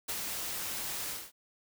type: noise with ADSR envelope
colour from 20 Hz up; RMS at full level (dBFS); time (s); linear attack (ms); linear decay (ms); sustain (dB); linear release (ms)
white; -34; 0.08-1.32; 14; 52; -3; 230
effects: none